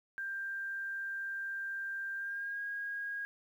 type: tone with pitch glide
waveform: sine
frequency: 1586 to 1635.3 Hz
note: G6 to G#6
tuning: +20 to -27 cents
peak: -36 dBFS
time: 0.18-3.25 s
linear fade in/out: 0 ms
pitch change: +53 cents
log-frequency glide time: 2.15-2.61 s
effects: 11-bit